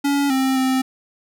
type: tone with pitch steps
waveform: square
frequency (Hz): 282.5 / 264.4 / 261.2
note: C#4 / C4 / C4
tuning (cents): +33 / +18 / -3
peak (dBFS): -17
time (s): 0.04-0.82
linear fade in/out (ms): 10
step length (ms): 260
effects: none